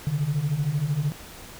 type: beating tone pair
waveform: sine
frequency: 137.6 / 150.6 Hz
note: C#3 / D3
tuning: -12 / +44 cents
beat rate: 13 Hz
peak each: -26 / -23 dBFS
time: 0.07-1.12 s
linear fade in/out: 0 ms
effects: tanh soft clip ceiling -17 dBFS + pink hiss -43 dBFS RMS until 1.59 s